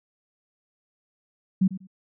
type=tone with echo; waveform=sine; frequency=188.7 Hz; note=F#3; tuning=34 cents sharp; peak=-16 dBFS; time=1.61-1.68 s; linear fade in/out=10 ms; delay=96 ms; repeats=2; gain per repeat=-14 dB; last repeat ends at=1.872 s; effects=none